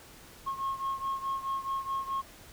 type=beating tone pair; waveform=sine; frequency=1081 / 1085.7 Hz; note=C#6 / C#6; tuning=-44 / -36 cents; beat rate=4.7 Hz; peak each=-31 / -34 dBFS; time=0.46-2.22 s; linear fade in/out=20 ms; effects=tanh soft clip ceiling -27 dBFS + pink hiss -52 dBFS RMS until 2.52 s